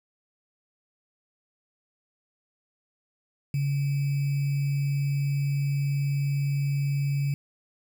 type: tone with sample-and-hold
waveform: sine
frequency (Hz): 140.5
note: C#3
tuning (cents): +24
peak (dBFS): -23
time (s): 3.54-7.34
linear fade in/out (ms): 2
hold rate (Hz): 2450
effects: none